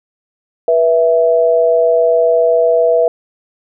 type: tone pair together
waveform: sine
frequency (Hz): 486.7 / 659.3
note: B4 / E5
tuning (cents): -25 / 0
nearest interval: perfect fourth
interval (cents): 525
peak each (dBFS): -11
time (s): 0.68-3.08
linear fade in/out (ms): 2
effects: none